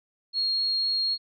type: tone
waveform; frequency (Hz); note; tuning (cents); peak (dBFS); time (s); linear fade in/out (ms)
sine; 4276; C8; +37; -23; 0.33-1.18; 50
effects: none